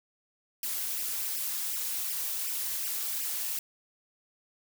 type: noise with flanger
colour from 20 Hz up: blue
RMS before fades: -33 dBFS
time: 0.63-3.59 s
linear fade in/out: 2 ms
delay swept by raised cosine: 0.37 to 6.07 ms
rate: 2.7 Hz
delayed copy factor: +1
effects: none